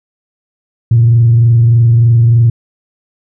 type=tone with frequency modulation; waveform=sine; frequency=116.7 Hz; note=A#2; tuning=2 cents sharp; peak=-3 dBFS; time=0.91-2.5 s; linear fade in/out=5 ms; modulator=23.3 Hz; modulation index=0.23; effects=tanh soft clip ceiling 0 dBFS